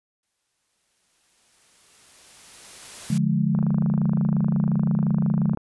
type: noise with exponential growth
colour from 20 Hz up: white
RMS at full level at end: -37 dBFS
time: 0.23-3.18 s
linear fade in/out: 2 ms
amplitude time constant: 640 ms
type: chord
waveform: sine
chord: D diminished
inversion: none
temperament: just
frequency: 146.83 / 176.2 / 211.4 Hz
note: D3 / F3 / Ab3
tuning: 0 / +16 / +31 cents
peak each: -23 dBFS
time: 3.1-5.55 s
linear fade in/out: 5 ms
type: click train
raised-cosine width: 1 ms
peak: -21 dBFS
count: 53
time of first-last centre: 3.55-5.573 s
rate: 25.7 Hz
effects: resampled to 24000 Hz